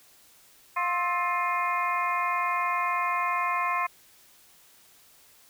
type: harmonic tone with a mistuned harmonic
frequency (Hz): 352.4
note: F4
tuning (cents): +16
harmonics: 2 / 3 / 4 / 5 / 6 / 7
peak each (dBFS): -34 / -26 / -36 / -37 / -33 / -36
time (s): 0.76-3.87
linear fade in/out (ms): 10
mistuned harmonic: 4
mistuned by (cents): -130
effects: white hiss -57 dBFS RMS until 5.49 s